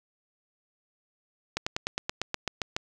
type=slowing click train; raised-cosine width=0.2 ms; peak=-11 dBFS; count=11; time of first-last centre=1.57-2.765 s; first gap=95 ms; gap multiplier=1.05; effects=none